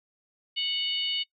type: harmonic tone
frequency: 738 Hz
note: F#5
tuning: 5 cents flat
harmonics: 3 / 4 / 5 / 6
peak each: -37 / -27 / -35 / -36 dBFS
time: 0.56-1.24 s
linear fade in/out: 20 ms
effects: noise-tail reverb RT60 0.1 s tail -22 dB re dry + MP3 96 kbps